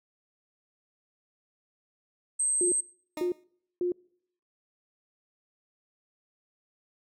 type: tone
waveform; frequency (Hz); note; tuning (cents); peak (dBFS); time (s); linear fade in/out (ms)
sine; 8290; C9; -17; -24; 2.39-2.81; 10
type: tone bursts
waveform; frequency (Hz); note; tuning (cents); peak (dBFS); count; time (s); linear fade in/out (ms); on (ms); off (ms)
sine; 355.9; F4; +33; -25; 3; 2.61-3.92; 2; 110; 490
type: tone with exponential decay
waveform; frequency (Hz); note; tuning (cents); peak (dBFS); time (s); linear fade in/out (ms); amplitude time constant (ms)
20% pulse; 307.6; D#4; -20; -27; 3.17-3.44; 2; 57
effects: noise-tail reverb RT60 0.7 s tail -26 dB re dry